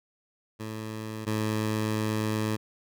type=tone pair in turn; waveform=15% pulse; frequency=109.3 / 108.29 Hz; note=A2 / A2; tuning=-11 / -27 cents; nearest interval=unison; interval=16 cents; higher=first; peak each=-28 / -20 dBFS; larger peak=second; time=0.59-1.26 / 1.26-2.57 s; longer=second; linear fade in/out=20 ms; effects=none